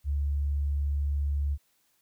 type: tone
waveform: sine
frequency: 71.5 Hz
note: D2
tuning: 46 cents flat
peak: -25 dBFS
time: 0.04-1.58 s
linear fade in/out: 50 ms
effects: white hiss -70 dBFS RMS until 2.01 s

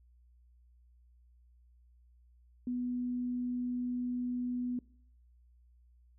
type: tone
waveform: sine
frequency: 246.9 Hz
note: B3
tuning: in tune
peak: -32 dBFS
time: 2.67-4.79 s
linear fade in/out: 2 ms
effects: noise-tail reverb RT60 0.6 s tail -22 dB re dry + added 60 Hz sine -60 dBFS peak until 6.18 s

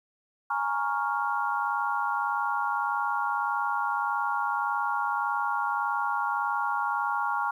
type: chord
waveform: sine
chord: Bb minor seventh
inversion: third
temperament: equal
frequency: 830.6 / 932.3 / 1108.7 / 1396.9 Hz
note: Ab5 / Bb5 / Db6 / F6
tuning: 0 / 0 / 0 / 0 cents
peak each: -31 dBFS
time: 0.5-7.51 s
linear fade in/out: 5 ms
effects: 10-bit

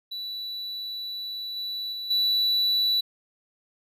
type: tone with level steps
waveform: triangle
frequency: 3951 Hz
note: B7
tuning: in tune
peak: -30 / -28 / -30 / -19 dBFS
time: 0.11-3.01 s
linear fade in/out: 10 ms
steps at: 1.56 / 1.92 / 2.1 s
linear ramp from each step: 10 ms
effects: none

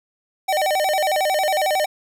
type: tone with vibrato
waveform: square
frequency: 681 Hz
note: F5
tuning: 44 cents flat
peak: -18 dBFS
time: 0.48-1.86 s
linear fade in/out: 10 ms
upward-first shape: square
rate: 11 Hz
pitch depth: 200 cents each way
effects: none

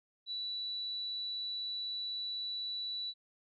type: tone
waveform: sine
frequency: 3948 Hz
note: B7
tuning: 1 cent flat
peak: -36 dBFS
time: 0.26-3.14 s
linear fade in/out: 50 ms
effects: none

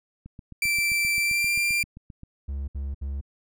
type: click train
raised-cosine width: 5 ms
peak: -29 dBFS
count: 16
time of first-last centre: 0.26-2.234 s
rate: 7.6 Hz
type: tone with pitch glide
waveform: 40% pulse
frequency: 2341 to 2378 Hz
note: D7 to D7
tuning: -6 to +21 cents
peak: -21 dBFS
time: 0.62-1.83 s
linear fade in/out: 2 ms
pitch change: +27 cents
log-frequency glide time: 1.19-1.54 s
type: tone bursts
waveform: triangle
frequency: 69.3 Hz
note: C#2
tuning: in tune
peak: -26 dBFS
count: 3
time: 2.48-3.212 s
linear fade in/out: 10 ms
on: 200 ms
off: 66 ms
effects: none

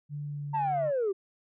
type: tone with pitch glide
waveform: sine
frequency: 146.2 to 143.77 Hz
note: D3 to D3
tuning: -7 to -36 cents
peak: -33 dBFS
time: 0.09-0.92 s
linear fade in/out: 50 ms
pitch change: -29 cents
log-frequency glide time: 0.25-0.54 s
type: linear sweep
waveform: sine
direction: down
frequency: 913 to 370 Hz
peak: -24 dBFS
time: 0.53-1.13 s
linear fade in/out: 20 ms
effects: tanh soft clip ceiling -23 dBFS

